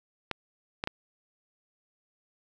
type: clicks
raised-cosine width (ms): 0.3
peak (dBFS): -14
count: 3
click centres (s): 0.313 / 0.839 / 0.874
effects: none